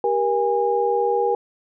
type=tone cluster; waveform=sine; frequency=393.7 / 473.7 / 818 Hz; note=G4 / A#4 / G#5; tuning=+8 / +28 / -26 cents; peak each=-24 / -20 / -22 dBFS; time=0.04-1.35 s; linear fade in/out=2 ms; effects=none